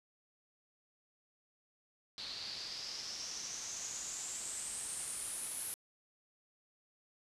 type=noise with low-pass filter sweep; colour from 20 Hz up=white; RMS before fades=-43 dBFS; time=2.18-5.74 s; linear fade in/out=0 ms; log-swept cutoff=4200 to 11000 Hz; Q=6.5; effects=resampled to 32000 Hz